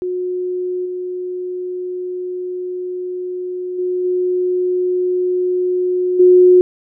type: tone with level steps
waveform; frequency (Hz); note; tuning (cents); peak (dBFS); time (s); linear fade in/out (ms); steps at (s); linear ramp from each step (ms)
sine; 362.9; F#4; -34; -18 / -21 / -16 / -14 / -5; 0.02-6.61; 0; 0.85 / 3.78 / 4.04 / 6.19; 10
effects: none